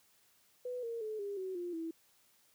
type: tone with pitch steps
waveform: sine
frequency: 496.5 / 463.3 / 432.2 / 403.3 / 376.3 / 351.1 / 327.6 Hz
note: B4 / A#4 / A4 / G4 / F#4 / F4 / E4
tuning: +9 / -11 / -31 / +49 / +29 / +9 / -11 cents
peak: -37 dBFS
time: 0.65-1.91 s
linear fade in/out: 5 ms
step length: 180 ms
effects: white hiss -69 dBFS RMS until 2.54 s + high-pass 60 Hz 12 dB/octave